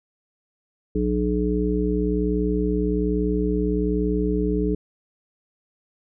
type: harmonic tone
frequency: 60.6 Hz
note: B1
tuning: 32 cents flat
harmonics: 1 / 3 / 5 / 7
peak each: -25 / -25 / -25 / -25 dBFS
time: 0.95-4.75 s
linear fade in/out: 5 ms
effects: none